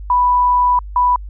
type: tone pair in turn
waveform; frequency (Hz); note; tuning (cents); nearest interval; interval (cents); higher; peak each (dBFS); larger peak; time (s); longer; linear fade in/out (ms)
sine; 987.8 / 987.8; B5 / B5; 0 / 0; unison; 0; neither; -10; neither; 0.1-0.79 / 0.96-1.16; first; 2
effects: added 50 Hz sine -27 dBFS peak until 1.29 s